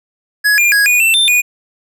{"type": "tone with pitch steps", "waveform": "square", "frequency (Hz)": [1680, 2404, 1656, 2458, 2677, 3576, 2459], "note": ["G#6", "D7", "G#6", "D#7", "E7", "A7", "D#7"], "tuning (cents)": [19, 40, -5, -22, 26, 27, -21], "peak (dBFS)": -9, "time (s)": [0.44, 1.42], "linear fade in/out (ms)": 20, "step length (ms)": 140, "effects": []}